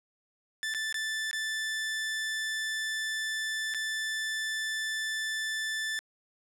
sawtooth tone with dropouts, 1760 Hz, A6, in tune, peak -27 dBFS, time 0.63-5.99 s, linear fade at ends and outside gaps 0 ms, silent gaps 0.739-0.747 / 0.926-0.943 / 1.312-1.33 / 3.739-3.746 s, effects low-pass 10000 Hz 12 dB/octave

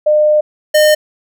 sine / square tone pair in turn, 605 / 609.2 Hz, D#5 / D#5, -49 / -37 cents, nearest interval unison, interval 12 cents, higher second, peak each -7 dBFS, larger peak neither, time 0.06-0.41 / 0.74-0.95 s, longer first, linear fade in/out 10 ms, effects none

